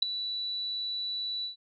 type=tone with ADSR envelope; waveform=sine; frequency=3951 Hz; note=B7; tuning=in tune; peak=-16 dBFS; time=0.02-1.56 s; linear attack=7 ms; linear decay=4 ms; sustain=-15 dB; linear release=120 ms; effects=none